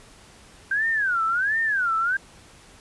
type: tone with vibrato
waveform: sine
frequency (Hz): 1550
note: G6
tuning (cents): -20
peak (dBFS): -20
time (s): 0.71-2.17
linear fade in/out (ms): 5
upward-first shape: sine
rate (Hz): 1.4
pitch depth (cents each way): 280
effects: pink hiss -50 dBFS RMS until 2.8 s + resampled to 24000 Hz